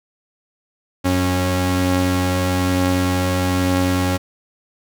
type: tone pair together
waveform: sawtooth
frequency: 91 / 274.1 Hz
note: F#2 / C#4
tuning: -28 / -19 cents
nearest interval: octave + perfect fifth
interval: 1909 cents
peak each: -15 dBFS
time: 1.04-4.18 s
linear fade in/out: 20 ms
effects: none